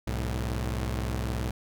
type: tone pair together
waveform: sawtooth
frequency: 63.67 / 108.3 Hz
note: C2 / A2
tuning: -47 / -27 cents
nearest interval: major sixth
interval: 920 cents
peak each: -26 / -29 dBFS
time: 0.07-1.51 s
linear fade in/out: 5 ms
effects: none

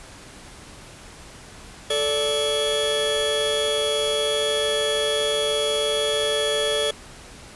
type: tone cluster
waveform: 45% pulse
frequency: 437.1 / 583 / 3346 Hz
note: A4 / D5 / G#7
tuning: -11 / -13 / +12 cents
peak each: -25 dBFS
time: 1.9-6.91 s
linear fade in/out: 5 ms
effects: pink hiss -43 dBFS RMS until 7.55 s + resampled to 24000 Hz

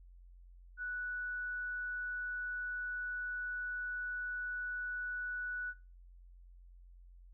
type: tone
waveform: sine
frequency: 1478 Hz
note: F#6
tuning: 2 cents flat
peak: -37 dBFS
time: 0.77-5.74 s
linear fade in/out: 50 ms
effects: noise-tail reverb RT60 0.3 s tail -21 dB re dry + added 44 Hz sine -54 dBFS peak until 7.33 s

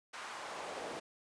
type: noise with high-pass filter sweep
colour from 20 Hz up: brown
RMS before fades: -44 dBFS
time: 0.13-1 s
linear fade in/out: 10 ms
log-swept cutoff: 1200 to 460 Hz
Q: 1.3
effects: resampled to 22050 Hz

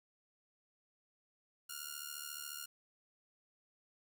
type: ring-modulated tone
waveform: 5% pulse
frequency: 1414 Hz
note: F6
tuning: 21 cents sharp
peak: -29 dBFS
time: 1.69-2.66 s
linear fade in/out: 10 ms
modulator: 37.1 Hz
effects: 11-bit

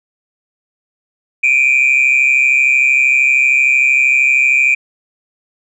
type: tone pair together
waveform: sine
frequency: 2342 / 2475 Hz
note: D7 / D#7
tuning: -5 / -10 cents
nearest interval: minor second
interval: 95 cents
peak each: -10 dBFS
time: 1.43-4.75 s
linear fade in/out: 10 ms
effects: tanh soft clip ceiling -4 dBFS

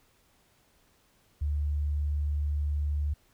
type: tone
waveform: sine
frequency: 73.42 Hz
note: D2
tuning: in tune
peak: -26 dBFS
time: 1.41-3.14 s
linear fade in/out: 10 ms
effects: pink hiss -66 dBFS RMS until 3.33 s

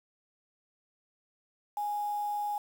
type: tone with quantisation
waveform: sine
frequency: 828 Hz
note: G#5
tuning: 5 cents flat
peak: -30 dBFS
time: 1.77-2.58 s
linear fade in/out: 2 ms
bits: 8
effects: none

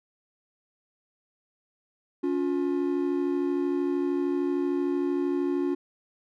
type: tone pair together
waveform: triangle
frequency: 282.5 / 355.6 Hz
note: C#4 / F4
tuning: +33 / +31 cents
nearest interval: major third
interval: 398 cents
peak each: -25 dBFS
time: 2.23-5.75 s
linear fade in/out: 10 ms
effects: none

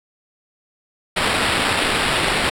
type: noise with sample-and-hold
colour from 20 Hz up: blue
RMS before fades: -19 dBFS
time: 1.16-2.5 s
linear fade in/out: 10 ms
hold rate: 6300 Hz
effects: low-pass 10000 Hz 12 dB/octave

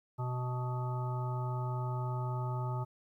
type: harmonic tone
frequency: 125.2 Hz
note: B2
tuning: 24 cents sharp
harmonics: 1 / 3 / 5 / 7 / 9 / 10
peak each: -33 / -46 / -47 / -42 / -51 / -46 dBFS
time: 0.18-2.85 s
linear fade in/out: 20 ms
effects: 12-bit

